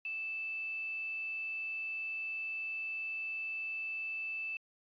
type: tone with quantisation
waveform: sine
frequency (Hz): 2637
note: E7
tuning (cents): 0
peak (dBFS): -36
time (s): 0.05-4.57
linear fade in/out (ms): 2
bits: 9
effects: resampled to 11025 Hz